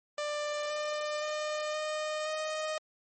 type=tone with pitch steps; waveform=sawtooth; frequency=593 / 599.9 / 606.9 / 613.9 / 621 Hz; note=D5 / D5 / D#5 / D#5 / D#5; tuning=+17 / +37 / -43 / -23 / -3 cents; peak=-28 dBFS; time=0.18-2.78 s; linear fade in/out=2 ms; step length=520 ms; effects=MP3 32 kbps